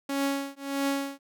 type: tone with tremolo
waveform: sawtooth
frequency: 277.2 Hz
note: C#4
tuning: in tune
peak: -20 dBFS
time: 0.09-1.19 s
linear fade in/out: 5 ms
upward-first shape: triangle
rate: 1.6 Hz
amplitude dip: 100%
effects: none